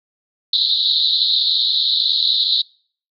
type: band-pass noise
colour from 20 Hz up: pink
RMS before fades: -17 dBFS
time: 0.53-2.62 s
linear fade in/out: 5 ms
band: 3700 to 4200 Hz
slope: 96 dB/octave
effects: noise-tail reverb RT60 0.5 s tail -26 dB re dry